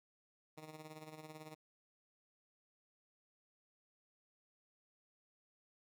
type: tone with tremolo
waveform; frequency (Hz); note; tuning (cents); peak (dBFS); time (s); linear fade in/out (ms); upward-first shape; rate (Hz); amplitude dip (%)
10% pulse; 155.56; D#3; 0; -40; 0.57-1.55; 10; sine; 18; 65
effects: none